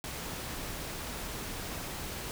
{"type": "noise", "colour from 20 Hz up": "pink", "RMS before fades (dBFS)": -39, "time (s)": [0.04, 2.31], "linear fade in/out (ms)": 0, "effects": []}